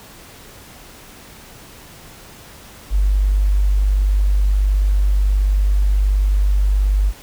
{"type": "tone", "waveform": "sine", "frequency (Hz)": 49.31, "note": "G1", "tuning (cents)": 11, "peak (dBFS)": -12, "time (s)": [2.9, 7.13], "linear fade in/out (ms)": 50, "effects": ["pink hiss -41 dBFS RMS until 7.22 s"]}